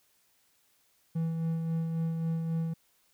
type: tone with tremolo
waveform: triangle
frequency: 163.7 Hz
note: E3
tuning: 12 cents flat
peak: -25 dBFS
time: 1.15-2.74 s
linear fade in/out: 10 ms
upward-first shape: sine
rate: 3.7 Hz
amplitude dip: 35%
effects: white hiss -69 dBFS RMS until 3.13 s